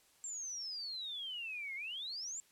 sine exponential two-way sweep, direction down then up, 7500 to 2093 to 7500 Hz, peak -40 dBFS, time 0.24-2.4 s, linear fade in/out 0 ms, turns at 1.75 s, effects white hiss -68 dBFS RMS until 2.51 s + low-pass 12000 Hz 12 dB/octave

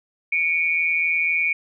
sine tone pair together, 2244 / 2408 Hz, C#7 / D7, +21 / +43 cents, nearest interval minor second, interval 122 cents, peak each -21 dBFS, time 0.32-1.53 s, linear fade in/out 5 ms, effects none

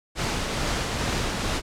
pink noise with tremolo, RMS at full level -25 dBFS, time 0.15-1.62 s, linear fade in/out 50 ms, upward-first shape triangle, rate 2.3 Hz, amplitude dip 30%, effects low-pass 7000 Hz 12 dB/octave

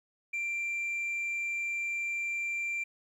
sine tone with frequency modulation, 2363 Hz, D7, 10 cents sharp, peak -28 dBFS, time 0.33-2.84 s, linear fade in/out 10 ms, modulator 32 Hz, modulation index 0.25, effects tanh soft clip ceiling -30 dBFS + 11-bit

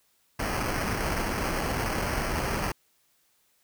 pink noise with sample-and-hold, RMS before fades -29 dBFS, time 0.39-2.72 s, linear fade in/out 5 ms, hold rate 3675 Hz, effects white hiss -68 dBFS RMS until 3.63 s

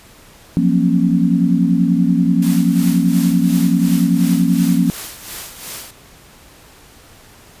sine chord, Gb major seventh, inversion third, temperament equal with one note detuned, 174.61 / 185 / 233.1 / 270.9 Hz, F3 / Gb3 / Bb3 / Db4, 0 / 0 / 0 / -40 cents, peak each -15 / -19 / -17 / -17 dBFS, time 0.57-4.9 s, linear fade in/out 0 ms
white noise with tremolo, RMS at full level -28 dBFS, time 2.42-5.91 s, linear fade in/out 5 ms, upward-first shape sine, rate 2.8 Hz, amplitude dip 65%
effects pink hiss -44 dBFS RMS until 7.6 s + resampled to 32000 Hz

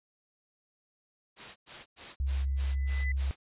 white noise bursts, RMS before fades -43 dBFS, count 7, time 1.36-3.36 s, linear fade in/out 50 ms, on 200 ms, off 100 ms
sine tone, 67.7 Hz, C#2, 40 cents flat, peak -27 dBFS, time 2.2-3.31 s, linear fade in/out 0 ms
sine tone with exponential growth, 2005 Hz, B6, 26 cents sharp, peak -33 dBFS, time 2.43-3.12 s, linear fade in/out 5 ms, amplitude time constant 150 ms
effects resampled to 8000 Hz

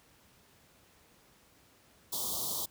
white band-stop noise, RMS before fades -35 dBFS, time 2.12-2.66 s, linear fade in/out 10 ms, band 1200 to 3200 Hz, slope 96 dB/octave, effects pink hiss -63 dBFS RMS until 2.7 s + high-pass 60 Hz 12 dB/octave

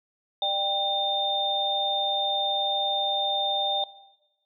sine tone cluster, 598 / 790 / 3619 Hz, D5 / G5 / A7, +31 / +13 / +48 cents, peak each -32 / -28 / -25 dBFS, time 0.42-3.84 s, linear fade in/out 2 ms, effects noise-tail reverb RT60 1.0 s tail -17 dB re dry

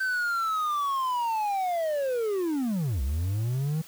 triangle linear two-way sweep, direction down then up, 1551 to 61.74 to 162.5 Hz, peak -23 dBFS, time 0-3.82 s, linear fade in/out 10 ms, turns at 3.02 s, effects white hiss -49 dBFS RMS until 3.87 s

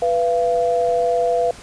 sine tone pair together, 493.9 / 684.3 Hz, B4 / F5, 0 / -35 cents, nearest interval tritone, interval 565 cents, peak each -18 dBFS, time 0.02-1.51 s, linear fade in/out 2 ms, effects pink hiss -40 dBFS RMS until 1.62 s + resampled to 22050 Hz

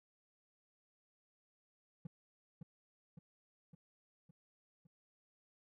triangle tone with echo, 164.1 Hz, E3, 8 cents flat, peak -40 dBFS, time 2.05-2.07 s, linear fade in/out 5 ms, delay 560 ms, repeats 5, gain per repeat -4 dB, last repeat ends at 4.87 s, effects none

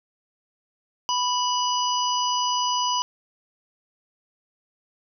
harmonic tone with a mistuned harmonic, 990 Hz, B5, 4 cents sharp, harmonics 1 / 3 / 5 / 6, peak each -23 / -28 / -30 / -31 dBFS, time 1.09-3.02 s, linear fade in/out 0 ms, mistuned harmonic 3, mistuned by -15 cents, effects none

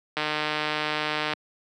click train, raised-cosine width 0.3 ms, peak -10 dBFS, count 178, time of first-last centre 0.17-1.334 s, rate 152 Hz, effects high-pass 200 Hz 12 dB/octave

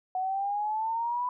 sine exponential sweep, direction up, 738 to 998 Hz, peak -27 dBFS, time 0.15-1.29 s, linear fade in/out 2 ms, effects none

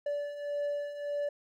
triangle beating tone pair, 578 / 579.7 Hz, D5 / D5, -28 / -23 cents, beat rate 1.7 Hz, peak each -37 / -31 dBFS, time 0.06-1.29 s, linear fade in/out 5 ms, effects none

